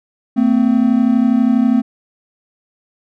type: tone pair together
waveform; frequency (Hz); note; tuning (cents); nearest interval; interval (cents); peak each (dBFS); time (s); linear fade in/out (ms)
triangle; 225.1 / 257.4; A3 / C4; +40 / -28; major second; 232; -11; 0.36-1.82; 20
effects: none